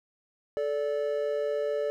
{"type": "tone pair together", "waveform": "triangle", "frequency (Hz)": [436.5, 581], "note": ["A4", "D5"], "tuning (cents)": [-14, -19], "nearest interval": "perfect fourth", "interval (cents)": 495, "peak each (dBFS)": [-28, -27], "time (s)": [0.57, 1.9], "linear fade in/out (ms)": 0, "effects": []}